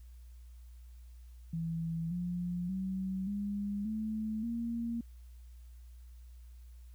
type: tone with pitch steps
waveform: sine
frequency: 164.81 / 176.64 / 189.32 / 202.9 / 217.5 / 233.1 Hz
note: E3 / F3 / F#3 / G#3 / A3 / A#3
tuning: 0 / +20 / +40 / -40 / -20 / 0 cents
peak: -33 dBFS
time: 1.53-5.01 s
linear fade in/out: 5 ms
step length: 580 ms
effects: added 60 Hz sine -49 dBFS peak until 6.94 s + white hiss -71 dBFS RMS until 6.94 s